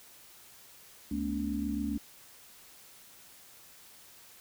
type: tone cluster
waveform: sine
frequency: 70.8 / 217.1 / 244.2 / 285.2 Hz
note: C#2 / A3 / B3 / C#4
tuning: +37 / -23 / -19 / +49 cents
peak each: -40 / -34 / -39 / -34 dBFS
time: 1.11-1.98 s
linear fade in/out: 5 ms
effects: white hiss -55 dBFS RMS until 4.4 s